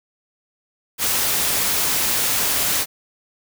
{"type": "noise", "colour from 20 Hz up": "white", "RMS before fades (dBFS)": -20, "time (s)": [0.98, 2.86], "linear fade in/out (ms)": 50, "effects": []}